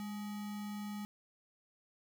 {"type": "tone with sample-and-hold", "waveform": "sine", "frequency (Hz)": 205.9, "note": "G#3", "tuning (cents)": -15, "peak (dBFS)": -39, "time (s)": [0, 1.05], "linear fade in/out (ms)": 0, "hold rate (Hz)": 1050, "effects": []}